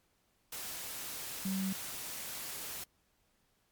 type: tone in noise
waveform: sine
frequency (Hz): 191.7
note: G3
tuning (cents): -38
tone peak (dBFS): -32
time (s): 1.45-1.73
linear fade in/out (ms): 5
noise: white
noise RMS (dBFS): -42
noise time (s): 0.52-2.84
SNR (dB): +7
effects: pink hiss -74 dBFS RMS until 3.71 s + MP3 96 kbps